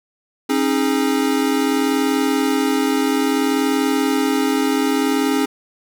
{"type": "chord", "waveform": "square", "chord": "C# suspended second", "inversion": "none", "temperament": "equal with one note detuned", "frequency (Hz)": [270.5, 311.1, 415.3], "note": ["C#4", "D#4", "G#4"], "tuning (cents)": [-42, 0, 0], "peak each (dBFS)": [-19, -22, -23], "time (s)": [0.49, 5.46], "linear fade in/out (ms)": 10, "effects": []}